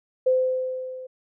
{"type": "tone with level ramp", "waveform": "sine", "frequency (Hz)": 514, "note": "C5", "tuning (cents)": -31, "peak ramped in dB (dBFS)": [-15, -35], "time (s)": [0.26, 1.07], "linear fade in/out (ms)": 10, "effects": []}